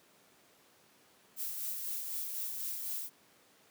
violet noise with tremolo, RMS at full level -37 dBFS, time 1.36-3.1 s, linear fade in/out 50 ms, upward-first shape sine, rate 4 Hz, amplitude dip 35%, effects pink hiss -64 dBFS RMS until 3.7 s + high-pass 200 Hz 12 dB/octave

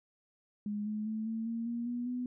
sine tone with pitch steps, 207.7 / 213 / 218.5 / 224.2 / 229.9 / 235.8 / 241.9 / 248.1 Hz, G#3 / G#3 / A3 / A3 / A#3 / A#3 / B3 / B3, 0 / +44 / -12 / +33 / -24 / +20 / -36 / +8 cents, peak -33 dBFS, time 0.66-2.26 s, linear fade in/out 2 ms, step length 200 ms, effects none

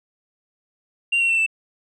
sine tone with pitch steps, 2770 / 2730 / 2691 / 2653 Hz, F7 / F7 / E7 / E7, -15 / -40 / +35 / +10 cents, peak -14 dBFS, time 1.12-1.464 s, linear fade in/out 10 ms, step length 86 ms, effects tanh soft clip ceiling -15 dBFS

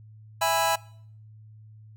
sawtooth chord, E major, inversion none, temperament just, 659.3 / 824.1 / 988.9 Hz, E5 / G#5 / B5, 0 / -14 / +2 cents, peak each -22 dBFS, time 0.41-0.76 s, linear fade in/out 10 ms, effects noise-tail reverb RT60 0.6 s tail -23 dB re dry + added 108 Hz sine -46 dBFS peak until 1.96 s

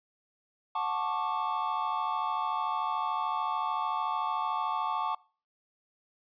triangle chord, D major seventh, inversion first, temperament just, 734.2 / 881 / 1101.2 / 1174.7 Hz, F#5 / A5 / C#6 / D6, -14 / +2 / -12 / 0 cents, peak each -35 / -31 / -32 / -33 dBFS, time 0.75-5.15 s, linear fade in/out 5 ms, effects noise-tail reverb RT60 0.4 s tail -24 dB re dry + resampled to 11025 Hz

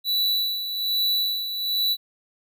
square tone with tremolo, 3951 Hz, B7, in tune, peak -20 dBFS, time 0.04-1.97 s, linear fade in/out 50 ms, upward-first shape sine, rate 1.2 Hz, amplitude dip 60%, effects none

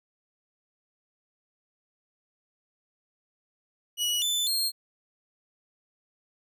sawtooth tone with pitch steps, 2923 / 3516 / 4230 Hz, F#7 / A7 / C8, -22 / -2 / +18 cents, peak -22 dBFS, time 3.97-4.72 s, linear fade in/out 50 ms, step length 250 ms, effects none

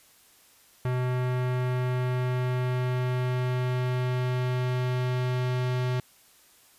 square tone with low-pass filter sweep, 126 Hz, B2, 35 cents sharp, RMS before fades -27 dBFS, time 0.85-6 s, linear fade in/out 2 ms, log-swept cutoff 2100 to 4000 Hz, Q 0.86, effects white hiss -58 dBFS RMS until 6.78 s + resampled to 32000 Hz

